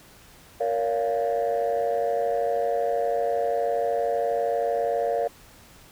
sine chord, Bb minor, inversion none, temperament equal with one note detuned, 466.2 / 566 / 698.5 Hz, Bb4 / Db5 / F5, 0 / +36 / 0 cents, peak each -25 dBFS, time 0.6-5.28 s, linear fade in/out 10 ms, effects tanh soft clip ceiling -17 dBFS + pink hiss -51 dBFS RMS until 5.91 s

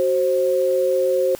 sine tone pair together, 374.1 / 529 Hz, F#4 / C5, +19 / +19 cents, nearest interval tritone, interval 600 cents, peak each -21 / -17 dBFS, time 0-1.35 s, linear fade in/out 0 ms, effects white hiss -42 dBFS RMS until 1.39 s

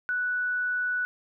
sine tone, 1480 Hz, F#6, in tune, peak -25 dBFS, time 0.09-1.05 s, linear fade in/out 0 ms, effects none

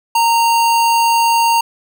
square tone, 925 Hz, A#5, 14 cents flat, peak -11 dBFS, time 0.15-1.61 s, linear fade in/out 5 ms, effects none

